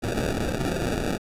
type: noise with sample-and-hold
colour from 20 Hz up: violet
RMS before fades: -26 dBFS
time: 0.02-1.18 s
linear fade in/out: 20 ms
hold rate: 1050 Hz
effects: low-pass 12000 Hz 12 dB/octave